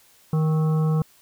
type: harmonic tone with a mistuned harmonic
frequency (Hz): 156.7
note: D#3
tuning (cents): +13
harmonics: 1 / 3 / 5 / 7 / 8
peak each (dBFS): -18 / -31 / -38 / -38 / -41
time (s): 0.33-1.02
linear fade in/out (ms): 2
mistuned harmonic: 8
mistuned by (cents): +71
effects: white hiss -56 dBFS RMS until 1.21 s